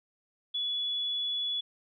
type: tone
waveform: sine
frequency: 3411 Hz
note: G#7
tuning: 46 cents sharp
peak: -29 dBFS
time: 0.54-1.61 s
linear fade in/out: 10 ms
effects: none